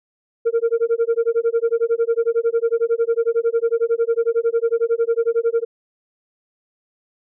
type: tone with tremolo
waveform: sine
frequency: 462.8 Hz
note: A#4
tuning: 13 cents flat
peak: -10 dBFS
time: 0.45-5.65 s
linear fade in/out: 20 ms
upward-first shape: sine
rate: 11 Hz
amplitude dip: 100%
effects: tanh soft clip ceiling -12 dBFS

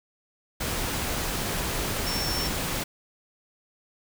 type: tone in noise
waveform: sine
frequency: 5430 Hz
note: F8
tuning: 50 cents flat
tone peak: -30 dBFS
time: 2.06-2.48 s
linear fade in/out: 10 ms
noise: pink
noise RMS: -29 dBFS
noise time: 0.6-2.84 s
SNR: -4 dB
effects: none

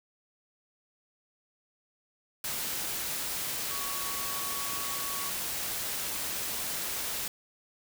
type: tone in noise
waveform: sine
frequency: 1122 Hz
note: C#6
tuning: 21 cents sharp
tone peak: -40 dBFS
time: 3.71-5.3 s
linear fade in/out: 2 ms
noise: white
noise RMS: -34 dBFS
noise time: 2.44-7.28 s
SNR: -9 dB
effects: none

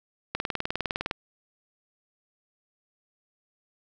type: click train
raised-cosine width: 0.3 ms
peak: -12 dBFS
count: 16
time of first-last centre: 0.35-1.111 s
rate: 19.7 Hz
effects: none

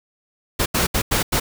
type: noise bursts at uneven times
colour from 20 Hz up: pink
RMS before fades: -19 dBFS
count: 5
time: 0.59-0.66 / 0.74-0.87 / 0.94-1.02 / 1.11-1.23 / 1.32-1.4 s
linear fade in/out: 10 ms
effects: none

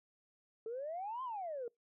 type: exponential two-way sweep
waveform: sine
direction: up then down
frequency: 434.4 to 1064 to 454.3 Hz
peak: -38 dBFS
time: 0.66-1.68 s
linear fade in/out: 2 ms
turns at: 1.23 s
effects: noise-tail reverb RT60 0.2 s tail -26 dB re dry + tanh soft clip ceiling -34 dBFS

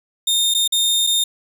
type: tone with dropouts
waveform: sawtooth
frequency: 3653 Hz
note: A#7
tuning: 36 cents flat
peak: -12 dBFS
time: 0.27-1.24 s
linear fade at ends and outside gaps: 5 ms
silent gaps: 0.54-0.547 / 0.677-0.722 / 1.068-1.071 s
effects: none

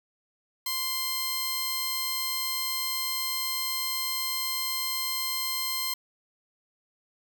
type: tone pair together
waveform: 10% pulse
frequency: 1044 / 4176 Hz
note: C6 / C8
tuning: -4 / -4 cents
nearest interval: 2 octaves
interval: 2400 cents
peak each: -24 dBFS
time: 0.66-5.94 s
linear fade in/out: 5 ms
effects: none

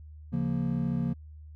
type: chord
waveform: triangle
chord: Bb minor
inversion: first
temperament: just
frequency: 139.85 / 174.81 / 233.1 Hz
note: Db3 / F3 / Bb3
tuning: +16 / +2 / 0 cents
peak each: -29 dBFS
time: 0.32-1.14 s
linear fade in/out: 20 ms
effects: added 76 Hz sine -44 dBFS peak until 1.55 s

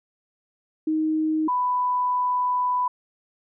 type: tone pair in turn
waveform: sine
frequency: 313 / 993.7 Hz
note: D#4 / B5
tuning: +10 / +10 cents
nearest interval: octave + minor sixth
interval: 2000 cents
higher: second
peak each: -20 dBFS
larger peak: neither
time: 0.87-1.48 / 1.48-2.88 s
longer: second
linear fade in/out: 5 ms
effects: none

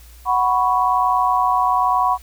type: chord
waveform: sine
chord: F# suspended fourth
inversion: none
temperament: equal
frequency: 740 / 987.8 / 1108.7 Hz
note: F#5 / B5 / C#6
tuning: 0 / 0 / 0 cents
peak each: -19 / -18 / -19 dBFS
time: 0.25-2.18 s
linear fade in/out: 50 ms
effects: added 59 Hz sine -41 dBFS peak until 2.22 s + white hiss -49 dBFS RMS until 2.22 s

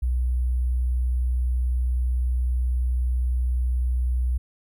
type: tone with sample-and-hold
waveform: sine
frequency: 61.9 Hz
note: B1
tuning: 5 cents sharp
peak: -20 dBFS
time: 0.02-4.38 s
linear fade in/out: 10 ms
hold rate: 11025 Hz
effects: none

